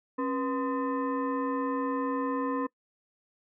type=tone with frequency modulation; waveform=sine; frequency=271.6 Hz; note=C#4; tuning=35 cents flat; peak=-27 dBFS; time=0.18-2.67 s; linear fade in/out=10 ms; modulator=760 Hz; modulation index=1.1; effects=noise-tail reverb RT60 0.1 s tail -23 dB re dry